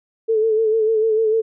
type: tone with vibrato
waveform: sine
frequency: 440 Hz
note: A4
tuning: in tune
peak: -14 dBFS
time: 0.28-1.42 s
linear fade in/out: 20 ms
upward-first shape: sine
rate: 6.7 Hz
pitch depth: 45 cents each way
effects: none